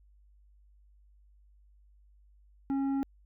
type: tone with tanh clipping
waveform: sine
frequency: 273.5 Hz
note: C#4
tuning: 23 cents flat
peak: -29 dBFS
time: 2.7-3.03 s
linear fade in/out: 0 ms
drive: 8 dB
effects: added 50 Hz sine -58 dBFS peak until 3.25 s